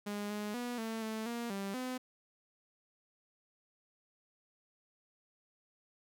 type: tone with pitch steps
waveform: sawtooth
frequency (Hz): 205.6 / 208.7 / 243.3 / 224 / 219.8 / 235.8 / 197 / 254.4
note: G#3 / G#3 / B3 / A3 / A3 / A#3 / G3 / C4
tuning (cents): -17 / +9 / -26 / +31 / -2 / +20 / +9 / -48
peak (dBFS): -33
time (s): 0.06-1.98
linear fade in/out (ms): 10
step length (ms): 240
effects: none